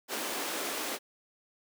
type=high-pass noise; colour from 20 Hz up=pink; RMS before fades=-35 dBFS; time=0.08-0.99 s; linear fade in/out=50 ms; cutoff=280 Hz; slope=24 dB/octave; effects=none